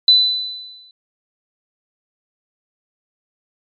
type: tone with exponential decay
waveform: sine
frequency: 3998 Hz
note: B7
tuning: 20 cents sharp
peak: -5 dBFS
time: 0.08-0.91 s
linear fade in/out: 2 ms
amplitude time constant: 180 ms
effects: MP3 96 kbps